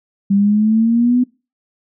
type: exponential sweep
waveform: sine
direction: up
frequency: 196.4 to 251.8 Hz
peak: -10 dBFS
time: 0.3-1.24 s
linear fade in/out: 10 ms
effects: noise-tail reverb RT60 0.3 s tail -23 dB re dry

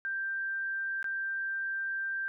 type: tone with dropouts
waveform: sine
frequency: 1576 Hz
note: G6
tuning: 9 cents sharp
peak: -31 dBFS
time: 0.05-2.28 s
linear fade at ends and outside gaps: 0 ms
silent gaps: 1.028-1.043 s
effects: none

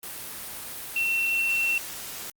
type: tone in noise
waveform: sine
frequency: 2710 Hz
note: E7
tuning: 47 cents sharp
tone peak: -22 dBFS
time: 0.96-1.78 s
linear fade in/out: 2 ms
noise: white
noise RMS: -37 dBFS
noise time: 0.03-2.3 s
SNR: +12 dB
effects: Opus 32 kbps

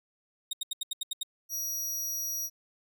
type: tone bursts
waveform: sawtooth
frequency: 3729 Hz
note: A#7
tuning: in tune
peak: -27 dBFS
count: 8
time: 0.51-1.232 s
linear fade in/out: 5 ms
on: 22 ms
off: 78 ms
type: tone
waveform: sawtooth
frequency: 5760 Hz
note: F#8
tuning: 47 cents flat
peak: -29 dBFS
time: 1.49-2.5 s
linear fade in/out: 50 ms
effects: none

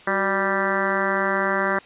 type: harmonic tone with a mistuned harmonic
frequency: 196 Hz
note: G3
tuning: in tune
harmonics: 1 / 2 / 3 / 4 / 5 / 6 / 7 / 8 / 9 / 10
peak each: -30 / -28 / -27 / -32 / -29 / -28 / -30 / -27 / -29 / -31 dBFS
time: 0.07-1.79 s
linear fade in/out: 5 ms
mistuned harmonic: 2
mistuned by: -71 cents
effects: white hiss -47 dBFS RMS until 1.85 s + resampled to 8000 Hz

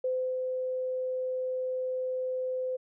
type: tone with ADSR envelope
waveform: sine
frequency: 512 Hz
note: C5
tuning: 38 cents flat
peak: -26 dBFS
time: 0.04-2.77 s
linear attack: 5 ms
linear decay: 320 ms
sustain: -3 dB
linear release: 15 ms
effects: none

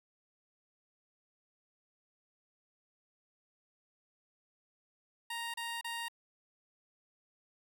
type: tone bursts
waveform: 15% pulse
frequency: 932.3 Hz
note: A#5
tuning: in tune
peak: -31 dBFS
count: 3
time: 5.3-6.084 s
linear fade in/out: 5 ms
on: 240 ms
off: 32 ms
effects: none

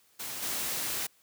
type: noise with level steps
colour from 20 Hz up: white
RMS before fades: -38 / -33 dBFS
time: 0.19-1.07 s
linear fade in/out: 10 ms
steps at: 0.42 s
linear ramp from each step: 10 ms
effects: white hiss -65 dBFS RMS until 1.22 s + high-pass 80 Hz 12 dB/octave

